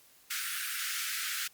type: high-pass noise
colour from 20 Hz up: pink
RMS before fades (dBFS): -35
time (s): 0.3-1.48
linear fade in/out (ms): 10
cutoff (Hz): 1300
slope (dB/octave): 96
effects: white hiss -61 dBFS RMS until 1.53 s + Opus 48 kbps